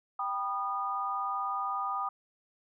sine chord, G augmented, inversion none, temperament just, 784 / 980 / 1225 Hz, G5 / B5 / D#6, 0 / -14 / -27 cents, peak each -36 / -38 / -32 dBFS, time 0.19-2.09 s, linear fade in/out 5 ms, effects none

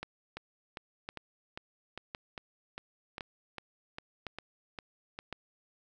two click trains, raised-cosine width 0.3 ms, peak -22 / -24 dBFS, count 6 / 13, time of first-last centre 0.03-5.327 / 0.37-5.189 s, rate 0.944 / 2.49 Hz, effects none

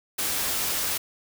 white noise, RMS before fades -27 dBFS, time 0.18-0.98 s, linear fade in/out 10 ms, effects none

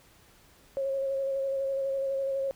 sine tone with vibrato, 543 Hz, C#5, 36 cents flat, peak -27 dBFS, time 0.77-2.51 s, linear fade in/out 0 ms, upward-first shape square, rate 12 Hz, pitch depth 17 cents each way, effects pink hiss -59 dBFS RMS until 2.55 s

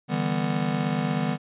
square chord, E minor seventh, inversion third, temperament just, 148.33 / 164.81 / 197.78 / 247.2 Hz, D3 / E3 / G3 / B3, +18 / 0 / +16 / +2 cents, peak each -30 dBFS, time 0.08-1.38 s, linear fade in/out 50 ms, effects resampled to 8000 Hz

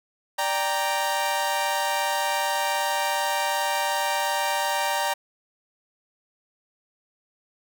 sawtooth chord, G minor, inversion second, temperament equal, 587.3 / 784 / 932.3 Hz, D5 / G5 / Bb5, 0 / 0 / 0 cents, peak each -26 / -24 / -22 dBFS, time 0.38-5.14 s, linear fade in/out 10 ms, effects none

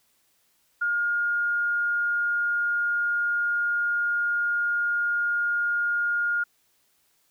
sine tone, 1420 Hz, F6, 28 cents sharp, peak -22 dBFS, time 0.81-6.44 s, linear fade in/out 10 ms, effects white hiss -67 dBFS RMS until 7.3 s

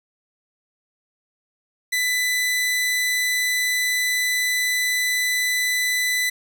sawtooth tone, 1996 Hz, B6, 18 cents sharp, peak -16 dBFS, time 1.92-6.3 s, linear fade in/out 10 ms, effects none

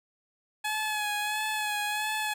15% pulse tone with vibrato, 847 Hz, G#5, 34 cents sharp, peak -22 dBFS, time 0.64-2.34 s, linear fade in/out 10 ms, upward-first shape sine, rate 1.5 Hz, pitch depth 33 cents each way, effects none

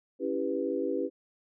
sine chord, C# half-diminished seventh, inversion none, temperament equal with one note detuned, 277.2 / 329.6 / 395.9 / 493.9 Hz, C#4 / E4 / G4 / B4, 0 / 0 / +17 / 0 cents, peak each -34 / -34 / -33 / -33 dBFS, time 0.19-1.1 s, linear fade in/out 50 ms, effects none

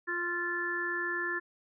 harmonic tone with a mistuned harmonic, 349.2 Hz, F4, in tune, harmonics 1 / 3 / 4 / 5, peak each -38 / -41 / -39 / -32 dBFS, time 0.07-1.4 s, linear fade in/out 20 ms, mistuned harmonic 4, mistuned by -23 cents, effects none

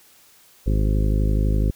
harmonic tone, 52 Hz, G#1, 3 cents sharp, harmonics 1 / 2 / 3 / 4 / 5 / 6 / 7 / 8 / 10, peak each -18 / -24 / -28 / -30 / -32 / -34 / -35 / -36 / -38 dBFS, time 0.66-1.71 s, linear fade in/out 10 ms, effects white hiss -53 dBFS RMS until 1.75 s

